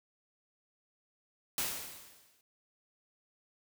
white noise with exponential decay, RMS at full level -32 dBFS, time 1.58-2.41 s, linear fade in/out 1 ms, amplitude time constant 180 ms, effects none

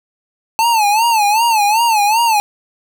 square tone with vibrato, 876 Hz, A5, 8 cents flat, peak -11 dBFS, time 0.59-2.4 s, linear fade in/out 0 ms, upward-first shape sine, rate 2.6 Hz, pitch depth 130 cents each way, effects none

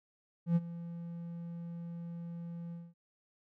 triangle tone with ADSR envelope, 170 Hz, F3, 46 cents flat, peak -21 dBFS, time 0.46-2.94 s, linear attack 100 ms, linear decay 35 ms, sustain -17 dB, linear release 220 ms, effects none

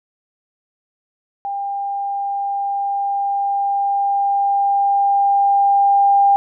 sine tone with level ramp, 799 Hz, G5, 33 cents sharp, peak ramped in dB -21 to -9 dBFS, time 1.45-6.36 s, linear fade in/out 0 ms, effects none

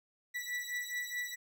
40% pulse beating tone pair, 1955 / 1959.7 Hz, B6 / B6, -18 / -14 cents, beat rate 4.7 Hz, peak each -38 / -39 dBFS, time 0.34-1.36 s, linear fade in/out 20 ms, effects none

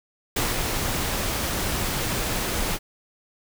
pink noise with ADSR envelope, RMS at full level -23 dBFS, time 0.36-2.79 s, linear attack 6 ms, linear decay 190 ms, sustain -3 dB, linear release 48 ms, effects none

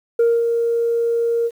sine tone with ADSR envelope, 466.2 Hz, A#4, in tune, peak -9 dBFS, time 0.19-1.51 s, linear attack 6 ms, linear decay 230 ms, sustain -6 dB, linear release 52 ms, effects tanh soft clip ceiling -10 dBFS + 8-bit

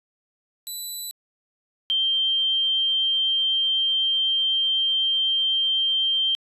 10% pulse / sine tone pair in turn, 3971 / 3152 Hz, B7 / G7, +9 / +9 cents, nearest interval major third, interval 400 cents, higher first, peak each -22 / -19 dBFS, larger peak second, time 0.67-1.11 / 1.9-6.35 s, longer second, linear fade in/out 0 ms, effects resampled to 32000 Hz

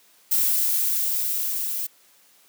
violet noise with level ramp, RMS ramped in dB -20 to -28 dBFS, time 0.31-1.87 s, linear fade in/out 10 ms, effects white hiss -57 dBFS RMS until 2.48 s + high-pass 200 Hz 12 dB/octave

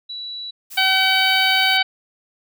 sine tone, 3933 Hz, B7, 8 cents flat, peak -28 dBFS, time 0.09-0.51 s, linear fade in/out 10 ms
blue noise, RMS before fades -35 dBFS, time 0.7-1.78 s, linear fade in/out 20 ms
harmonic tone, 761 Hz, F#5, 48 cents sharp, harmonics 1 / 2 / 3 / 4 / 5 / 6, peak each -22 / -21 / -20 / -20 / -23 / -24 dBFS, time 0.77-1.83 s, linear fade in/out 10 ms
effects none

